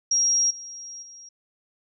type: tone with level steps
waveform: sine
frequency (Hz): 5630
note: F8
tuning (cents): +13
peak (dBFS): -18 / -36 / -42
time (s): 0.11-1.29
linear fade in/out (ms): 5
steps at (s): 0.5 / 1.02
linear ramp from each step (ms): 10
effects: none